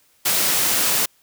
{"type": "high-pass noise", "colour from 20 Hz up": "white", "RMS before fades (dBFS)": -19, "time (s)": [0.25, 1.06], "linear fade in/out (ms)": 10, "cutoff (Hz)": 120, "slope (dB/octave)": 12, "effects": ["white hiss -59 dBFS RMS until 1.22 s"]}